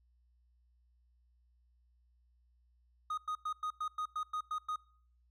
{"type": "tone bursts", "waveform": "triangle", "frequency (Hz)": 1244.5, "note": "D#6", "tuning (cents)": 0, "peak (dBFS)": -32, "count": 10, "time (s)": [3.1, 4.76], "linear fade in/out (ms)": 5, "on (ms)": 76, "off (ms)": 100, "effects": ["noise-tail reverb RT60 0.6 s tail -24 dB re dry", "added 60 Hz sine -67 dBFS peak until 5.3 s"]}